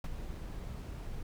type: noise with ADSR envelope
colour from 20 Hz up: brown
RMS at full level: -33 dBFS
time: 0.04-1.23 s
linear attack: 3 ms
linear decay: 30 ms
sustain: -8 dB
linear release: 5 ms
effects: none